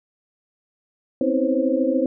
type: tone cluster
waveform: sine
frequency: 255.4 / 268.6 / 321.6 / 511 / 539 Hz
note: C4 / C4 / E4 / C5 / C#5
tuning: -42 / +46 / -43 / -41 / -49 cents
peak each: -24 dBFS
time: 1.21-2.06 s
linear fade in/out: 2 ms
effects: none